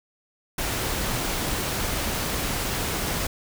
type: noise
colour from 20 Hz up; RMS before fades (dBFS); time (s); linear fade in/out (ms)
pink; -27; 0.58-3.27; 5
effects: none